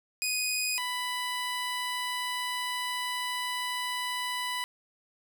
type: tone pair in turn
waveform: 15% pulse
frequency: 2489 / 992.6 Hz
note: D#7 / B5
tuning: 0 / +8 cents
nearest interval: octave + major third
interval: 1592 cents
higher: first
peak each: -21 / -24 dBFS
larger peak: first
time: 0.22-0.78 / 0.78-4.64 s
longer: second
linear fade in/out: 0 ms
effects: none